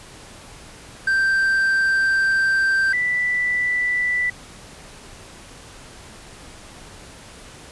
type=tone pair in turn; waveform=triangle / sine; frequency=1568 / 1975.6 Hz; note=G6 / B6; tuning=0 / 0 cents; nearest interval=major third; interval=400 cents; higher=second; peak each=-14 / -18 dBFS; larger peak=first; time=1.07-2.93 / 2.93-4.3 s; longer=first; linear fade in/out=5 ms; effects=pink hiss -42 dBFS RMS until 7.71 s + resampled to 24000 Hz